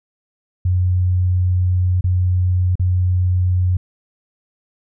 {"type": "tone with dropouts", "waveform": "sine", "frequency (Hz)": 90.8, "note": "F#2", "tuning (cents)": -32, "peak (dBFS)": -13, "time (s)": [0.65, 3.77], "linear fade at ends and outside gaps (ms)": 5, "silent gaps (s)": [[2.01, 2.041], [2.755, 2.795]], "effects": []}